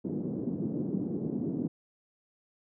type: band-pass noise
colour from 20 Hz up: white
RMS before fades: -33 dBFS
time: 0.04-1.68 s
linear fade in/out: 10 ms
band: 150 to 320 Hz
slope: 24 dB/octave
effects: none